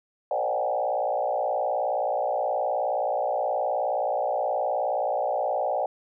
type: tone with frequency modulation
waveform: sine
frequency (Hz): 670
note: E5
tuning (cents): +28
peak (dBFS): -23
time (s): 0.31-5.86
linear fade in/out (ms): 2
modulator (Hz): 59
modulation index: 2.6
effects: none